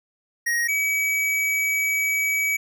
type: tone pair in turn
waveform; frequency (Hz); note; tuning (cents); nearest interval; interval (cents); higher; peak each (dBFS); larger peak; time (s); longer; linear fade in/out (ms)
square; 1881 / 2278; A#6 / C#7; +15 / +47; minor third; 332; second; -21 / -21; neither; 0.46-0.68 / 0.68-2.57; second; 10
effects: none